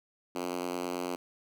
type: tone with high-pass filter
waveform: 5% pulse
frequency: 89 Hz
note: F2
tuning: 33 cents sharp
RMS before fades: -35 dBFS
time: 0.35-1.16 s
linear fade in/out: 5 ms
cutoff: 280 Hz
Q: 2.1
effects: none